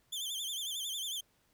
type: tone with vibrato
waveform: sawtooth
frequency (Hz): 3322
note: G#7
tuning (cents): 0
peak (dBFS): -33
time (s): 0.12-1.21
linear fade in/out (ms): 10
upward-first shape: sine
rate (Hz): 11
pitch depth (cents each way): 130
effects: pink hiss -72 dBFS RMS until 1.53 s